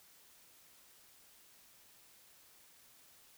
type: silence
effects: white hiss -63 dBFS RMS until 3.37 s